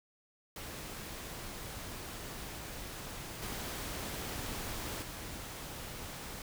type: noise with level steps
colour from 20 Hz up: pink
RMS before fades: -44 / -40 / -44 dBFS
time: 0.56-6.42 s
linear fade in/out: 2 ms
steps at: 3.42 / 5.02 s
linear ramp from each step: 5 ms
effects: none